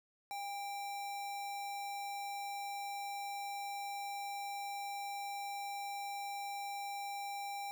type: tone with sample-and-hold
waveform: sine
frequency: 805 Hz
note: G5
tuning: 46 cents sharp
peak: -39 dBFS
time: 0.31-7.71 s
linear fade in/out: 0 ms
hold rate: 3150 Hz
effects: none